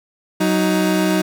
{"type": "tone pair together", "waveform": "30% pulse", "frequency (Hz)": [186.35, 313.4], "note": ["F#3", "D#4"], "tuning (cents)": [13, 13], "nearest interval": "major sixth", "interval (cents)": 900, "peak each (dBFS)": -15, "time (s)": [0.4, 1.22], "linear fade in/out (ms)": 10, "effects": []}